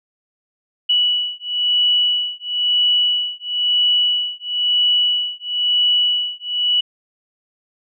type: beating tone pair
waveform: sine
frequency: 2945 / 2946 Hz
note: F#7 / F#7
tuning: -9 / -8 cents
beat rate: 1 Hz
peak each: -18 dBFS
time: 0.89-6.81 s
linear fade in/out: 10 ms
effects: none